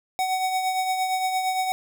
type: tone with tremolo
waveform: square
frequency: 750 Hz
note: F#5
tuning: 23 cents sharp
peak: -21 dBFS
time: 0.19-1.72 s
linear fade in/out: 0 ms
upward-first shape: triangle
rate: 8.7 Hz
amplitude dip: 50%
effects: none